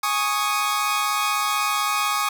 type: chord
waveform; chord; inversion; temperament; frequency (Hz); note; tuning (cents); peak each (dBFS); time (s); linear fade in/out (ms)
sawtooth; Ab suspended fourth; none; equal; 830.6 / 1108.7 / 1244.5; Ab5 / Db6 / Eb6; 0 / 0 / 0; -24 / -21 / -20; 0.03-2.29; 5
effects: none